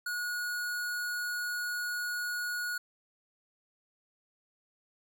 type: tone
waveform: square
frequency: 1452 Hz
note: F#6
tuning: 33 cents flat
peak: -33 dBFS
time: 0.06-2.78 s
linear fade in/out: 5 ms
effects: none